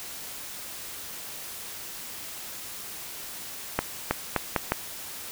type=accelerating click train; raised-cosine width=0.5 ms; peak=-7 dBFS; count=5; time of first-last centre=3.79-4.72 s; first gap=320 ms; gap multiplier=0.79; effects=white hiss -39 dBFS RMS until 5.31 s